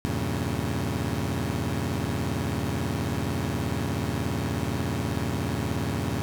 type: chord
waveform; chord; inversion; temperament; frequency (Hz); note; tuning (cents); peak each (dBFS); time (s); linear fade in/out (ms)
20% pulse; E diminished seventh; none; equal with one note detuned; 81.41 / 98 / 116.54 / 138.59; E2 / G2 / Bb2 / Db3; -21 / 0 / 0 / 0; -27; 0.05-6.22; 0
effects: none